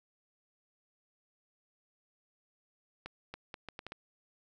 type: accelerating click train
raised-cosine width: 0.3 ms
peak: -26 dBFS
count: 7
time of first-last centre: 3.06-3.921 s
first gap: 280 ms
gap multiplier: 0.72
effects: none